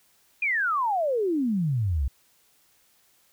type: exponential sweep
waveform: sine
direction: down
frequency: 2489 to 61.5 Hz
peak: -22 dBFS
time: 0.42-2.08 s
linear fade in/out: 5 ms
effects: white hiss -63 dBFS RMS until 3.32 s